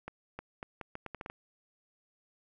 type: accelerating click train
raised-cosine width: 0.5 ms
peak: -25 dBFS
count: 10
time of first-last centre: 0.08-1.3 s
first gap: 310 ms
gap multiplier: 0.77
effects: none